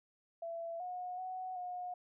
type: tone with pitch steps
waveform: sine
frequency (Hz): 670 / 725 / 743 / 721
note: E5 / F#5 / F#5 / F#5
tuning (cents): +28 / -35 / +7 / -45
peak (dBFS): -39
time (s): 0.42-1.94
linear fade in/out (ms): 5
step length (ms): 380
effects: none